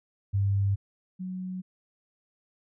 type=tone pair in turn; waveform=sine; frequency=99.2 / 184.9 Hz; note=G2 / F#3; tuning=+21 / -1 cents; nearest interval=major seventh; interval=1078 cents; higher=second; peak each=-22 / -32 dBFS; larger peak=first; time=0.33-0.76 / 1.19-1.62 s; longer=neither; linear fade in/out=20 ms; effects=none